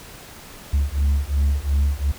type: beating tone pair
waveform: sine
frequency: 69.3 / 72.1 Hz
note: C#2 / D2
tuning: 0 / -31 cents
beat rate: 2.8 Hz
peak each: -18 / -18 dBFS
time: 0.73-2.12 s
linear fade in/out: 10 ms
effects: tanh soft clip ceiling -14 dBFS + pink hiss -41 dBFS RMS until 2.18 s